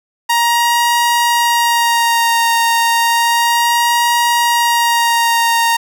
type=tone with vibrato; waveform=sawtooth; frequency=938 Hz; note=A#5; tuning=11 cents sharp; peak=-7 dBFS; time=0.29-5.77 s; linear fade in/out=10 ms; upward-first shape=sine; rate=0.32 Hz; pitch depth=19 cents each way; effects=none